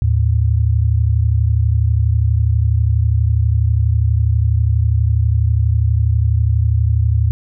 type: tone pair together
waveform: sine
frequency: 77.8 / 110.03 Hz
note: D#2 / A2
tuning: 0 / 0 cents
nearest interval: tritone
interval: 600 cents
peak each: -14 dBFS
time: 0.02-7.31 s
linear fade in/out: 0 ms
effects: none